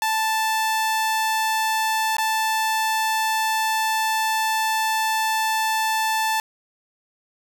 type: tone with dropouts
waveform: sawtooth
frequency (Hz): 880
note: A5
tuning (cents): 0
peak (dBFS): -16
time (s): 0.02-6.4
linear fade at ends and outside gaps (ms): 1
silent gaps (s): 2.168-2.183
effects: none